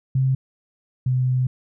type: tone pair in turn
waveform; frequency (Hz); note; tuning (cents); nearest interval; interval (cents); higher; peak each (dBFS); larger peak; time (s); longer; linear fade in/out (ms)
sine; 132.1 / 127.67; C3 / C3; +17 / -42; minor second; 59; first; -16 / -17; first; 0.15-0.35 / 1.06-1.47; second; 5
effects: none